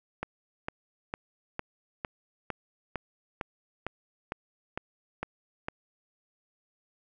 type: click train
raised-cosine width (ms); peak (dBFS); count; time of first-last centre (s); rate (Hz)
0.5; -17; 13; 0.23-5.685; 2.2
effects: none